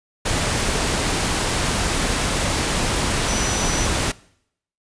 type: tone in noise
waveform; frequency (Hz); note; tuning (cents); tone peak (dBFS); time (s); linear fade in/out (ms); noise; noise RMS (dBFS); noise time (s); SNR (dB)
sine; 5920; F#8; 0; -27; 3.28-3.86; 10; pink; -21; 0.25-4.12; -9
effects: noise-tail reverb RT60 0.7 s tail -22 dB re dry + resampled to 22050 Hz